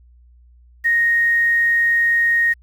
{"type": "tone with quantisation", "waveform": "sine", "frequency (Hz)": 1864.7, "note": "A#6", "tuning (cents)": 0, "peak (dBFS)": -13, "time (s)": [0.84, 2.54], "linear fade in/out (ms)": 20, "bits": 7, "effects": ["added 60 Hz sine -46 dBFS peak until 2.62 s"]}